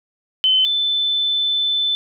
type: tone pair in turn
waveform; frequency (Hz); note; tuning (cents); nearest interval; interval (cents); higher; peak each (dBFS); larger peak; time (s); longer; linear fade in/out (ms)
sine; 3053 / 3520; G7 / A7; -46 / 0; major second; 246; second; -12 / -16; first; 0.44-0.65 / 0.65-1.95; second; 0
effects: none